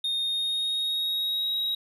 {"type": "tone with pitch glide", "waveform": "triangle", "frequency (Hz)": [3687, 3817], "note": ["A#7", "A#7"], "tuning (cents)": [-20, 40], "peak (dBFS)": -24, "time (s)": [0.04, 1.75], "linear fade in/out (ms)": 5, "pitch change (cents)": 60, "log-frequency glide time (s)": [0.22, 1.54], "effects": []}